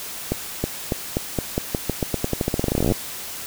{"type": "accelerating click train", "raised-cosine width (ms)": 2, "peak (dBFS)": -7, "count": 30, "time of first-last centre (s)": [0.32, 2.921], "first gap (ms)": 320, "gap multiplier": 0.88, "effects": ["white hiss -33 dBFS RMS until 3.46 s"]}